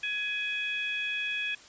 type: harmonic tone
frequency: 838 Hz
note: G#5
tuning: 15 cents sharp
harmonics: 2 / 3 / 4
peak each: -36 / -31 / -37 dBFS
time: 0.03-1.55 s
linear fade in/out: 5 ms
effects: white hiss -52 dBFS RMS until 1.68 s + resampled to 16000 Hz